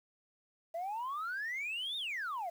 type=exponential two-way sweep; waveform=sine; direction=up then down; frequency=650 to 3748 to 650 Hz; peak=-34 dBFS; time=0.74-2.5 s; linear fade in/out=10 ms; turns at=1.97 s; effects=tanh soft clip ceiling -33 dBFS + 10-bit